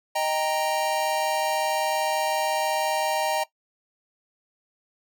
square chord, Eb major, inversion none, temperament equal with one note detuned, 622.3 / 786.7 / 932.3 Hz, Eb5 / G5 / Bb5, 0 / +6 / 0 cents, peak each -28 dBFS, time 0.15-3.44 s, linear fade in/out 10 ms, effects noise-tail reverb RT60 0.1 s tail -17 dB re dry

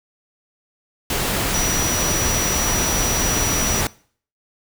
sine tone in noise, 5850 Hz, F#8, 21 cents flat, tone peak -22 dBFS, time 1.54-3.81 s, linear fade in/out 2 ms, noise pink, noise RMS -21 dBFS, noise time 1.1-3.87 s, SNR -4 dB, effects noise-tail reverb RT60 0.5 s tail -22 dB re dry

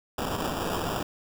blue noise with sample-and-hold, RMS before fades -30 dBFS, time 0.18-1.03 s, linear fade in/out 5 ms, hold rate 2100 Hz, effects none

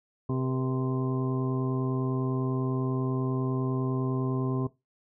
harmonic tone with a mistuned harmonic, 130 Hz, C3, 11 cents flat, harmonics 1 / 2 / 3 / 4 / 5 / 6 / 7 / 8, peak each -28 / -31 / -34 / -46 / -44 / -49 / -50 / -41 dBFS, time 0.29-4.67 s, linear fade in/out 5 ms, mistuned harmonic 4, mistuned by -140 cents, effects noise-tail reverb RT60 0.2 s tail -17 dB re dry

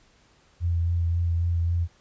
sine tone with vibrato, 85.2 Hz, F2, 42 cents flat, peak -21 dBFS, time 0.6-1.88 s, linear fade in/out 50 ms, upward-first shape sine, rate 3.7 Hz, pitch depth 20 cents each way, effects pink hiss -60 dBFS RMS until 2 s + resampled to 16000 Hz

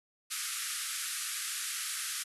white band-pass noise, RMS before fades -37 dBFS, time 0.3-2.24 s, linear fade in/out 20 ms, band 1200 to 12000 Hz, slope 96 dB/octave, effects none

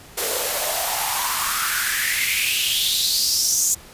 white noise with high-pass filter sweep, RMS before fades -21 dBFS, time 0.17-3.75 s, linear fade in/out 10 ms, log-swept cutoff 420 to 7000 Hz, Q 5.2, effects pink hiss -44 dBFS RMS until 3.93 s + resampled to 32000 Hz

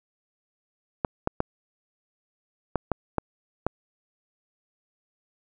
clicks, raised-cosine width 1 ms, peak -9 dBFS, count 7, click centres 1.048 / 1.274 / 1.404 / 2.757 / 2.917 / 3.183 / 3.666 s, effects none

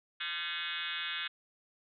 sine tone with frequency modulation, 2530 Hz, D#7, 28 cents sharp, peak -34 dBFS, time 0.2-1.28 s, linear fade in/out 10 ms, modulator 165 Hz, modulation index 7.1, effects none

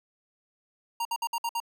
square tone bursts, 932.3 Hz, A#5, in tune, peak -28 dBFS, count 6, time 1-1.602 s, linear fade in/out 5 ms, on 52 ms, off 58 ms, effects none

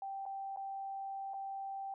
sine tone with dropouts, 782 Hz, G5, 4 cents flat, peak -39 dBFS, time 0.02-1.94 s, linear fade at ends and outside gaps 2 ms, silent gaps 0.255-0.262 / 0.562-0.571 / 1.336-1.34 s, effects none

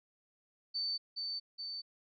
sine tone with echo, 4545 Hz, C#8, 42 cents sharp, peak -33 dBFS, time 0.74-0.98 s, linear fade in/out 20 ms, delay 420 ms, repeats 2, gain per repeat -3 dB, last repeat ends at 1.82 s, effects none

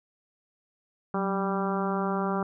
harmonic tone with a mistuned harmonic, 196 Hz, G3, in tune, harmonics 1 / 2 / 3 / 4 / 5 / 6 / 7 / 8, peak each -29 / -32 / -36 / -34 / -36 / -35 / -37 / -48 dBFS, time 1.14-2.43 s, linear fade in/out 2 ms, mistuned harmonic 1, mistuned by -68 cents, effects none

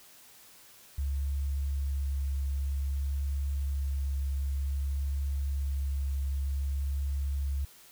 sine tone with vibrato, 69.3 Hz, C#2, in tune, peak -28 dBFS, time 0.98-7.65 s, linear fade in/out 5 ms, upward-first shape triangle, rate 0.53 Hz, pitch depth 14 cents each way, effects white hiss -55 dBFS RMS until 7.91 s

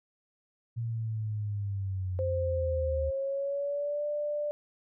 sine linear sweep, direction down, 117.2 to 73.4 Hz, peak -30 dBFS, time 0.76-3.11 s, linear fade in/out 20 ms
sine tone with pitch glide, 523.3 to 590.8 Hz, C5 to D5, 0 to +10 cents, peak -29 dBFS, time 2.19-4.51 s, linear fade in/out 0 ms, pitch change +210 cents, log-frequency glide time 2.81-4.05 s
effects none

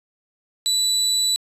30% pulse tone, 3959 Hz, B7, 3 cents sharp, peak -15 dBFS, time 0.66-1.36 s, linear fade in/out 0 ms, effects resampled to 32000 Hz

